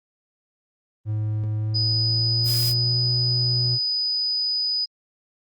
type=tone with pitch glide; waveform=triangle; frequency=107.2 to 121.02 Hz; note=A2 to B2; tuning=-45 to -35 cents; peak=-20 dBFS; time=1.05-3.79 s; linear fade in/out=50 ms; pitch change=+210 cents; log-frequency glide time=1.58-3.02 s
type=tone; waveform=sine; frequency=4978 Hz; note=D#8; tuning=in tune; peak=-21 dBFS; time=1.74-4.86 s; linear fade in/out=20 ms
type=noise; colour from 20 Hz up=blue; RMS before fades=-29 dBFS; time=2.44-2.74 s; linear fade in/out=50 ms
effects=Opus 32 kbps